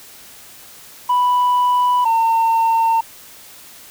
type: tone pair in turn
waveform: sine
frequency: 987.8 / 907.9 Hz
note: B5 / A#5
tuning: 0 / -46 cents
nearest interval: minor second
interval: 146 cents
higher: first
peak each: -10 dBFS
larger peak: neither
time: 1.09-2.05 / 2.05-3.01 s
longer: neither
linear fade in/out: 10 ms
effects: tanh soft clip ceiling -11 dBFS + white hiss -41 dBFS RMS until 3.9 s